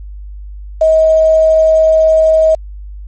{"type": "tone with quantisation", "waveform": "sine", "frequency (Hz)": 636, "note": "D#5", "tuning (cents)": 38, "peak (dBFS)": -5, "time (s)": [0.81, 2.55], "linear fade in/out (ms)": 5, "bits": 5, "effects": ["added 50 Hz sine -25 dBFS peak until 3.07 s", "MP3 32 kbps"]}